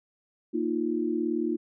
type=chord; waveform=sine; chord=Bb suspended fourth; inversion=none; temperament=equal; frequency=233.1 / 311.1 / 349.2 Hz; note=Bb3 / Eb4 / F4; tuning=0 / 0 / 0 cents; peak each=-31 / -29 / -29 dBFS; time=0.53-1.57 s; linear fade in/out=20 ms; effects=none